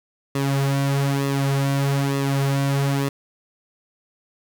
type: tone with flanger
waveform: sawtooth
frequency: 138.59 Hz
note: C#3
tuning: in tune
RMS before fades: -21 dBFS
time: 0.35-3.09 s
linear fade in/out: 5 ms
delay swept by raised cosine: 1.3 to 4.9 ms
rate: 1.1 Hz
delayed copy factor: -0.65
effects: 9-bit